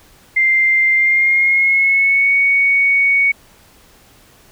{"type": "tone with pitch glide", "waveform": "sine", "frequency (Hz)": [2093, 2230], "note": ["C7", "C#7"], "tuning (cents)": [0, 10], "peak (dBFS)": -10, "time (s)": [0.36, 3.32], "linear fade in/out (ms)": 10, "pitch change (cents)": 110, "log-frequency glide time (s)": [0.94, 2.33], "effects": ["pink hiss -48 dBFS RMS until 4.51 s"]}